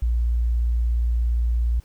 sine tone, 58.6 Hz, A#1, 10 cents sharp, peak -18 dBFS, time 0.02-1.8 s, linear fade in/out 5 ms, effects pink hiss -58 dBFS RMS until 1.84 s

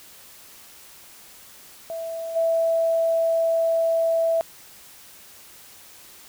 sine tone with level steps, 659.3 Hz, E5, in tune, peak -28 / -18 dBFS, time 1.9-4.41 s, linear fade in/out 0 ms, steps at 2.35 s, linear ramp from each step 20 ms, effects white hiss -47 dBFS RMS until 6.28 s

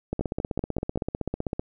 two click trains, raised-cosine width 2 ms, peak -14 / -14 dBFS, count 5 / 24, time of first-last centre 0.21-0.975 / 0.13-1.595 s, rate 5.23 / 15.7 Hz, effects none

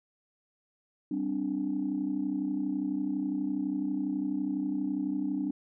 sine chord, G suspended fourth, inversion none, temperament equal, 196 / 261.6 / 293.7 Hz, G3 / C4 / D4, 0 / 0 / 0 cents, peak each -35 / -33 / -30 dBFS, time 1.11-5.51 s, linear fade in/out 5 ms, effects tanh soft clip ceiling -21 dBFS

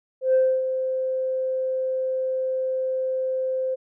sine tone with ADSR envelope, 520 Hz, C5, 11 cents flat, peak -13 dBFS, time 0.21-3.76 s, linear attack 130 ms, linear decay 280 ms, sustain -9 dB, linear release 24 ms, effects tanh soft clip ceiling -12 dBFS

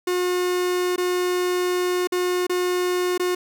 45% pulse tone with dropouts, 360 Hz, F#4, 47 cents flat, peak -20 dBFS, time 0.07-3.35 s, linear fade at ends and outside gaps 5 ms, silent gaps 0.961-0.979 / 2.073-2.121 / 2.468-2.495 / 3.178-3.196 s, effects none

